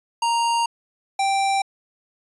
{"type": "tone pair in turn", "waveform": "square", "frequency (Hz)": [932.3, 784], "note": ["A#5", "G5"], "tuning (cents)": [0, 0], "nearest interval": "minor third", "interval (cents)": 300, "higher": "first", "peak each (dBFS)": -19, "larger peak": "neither", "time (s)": [[0.22, 0.66], [1.19, 1.62]], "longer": "first", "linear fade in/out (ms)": 5, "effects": ["resampled to 24000 Hz"]}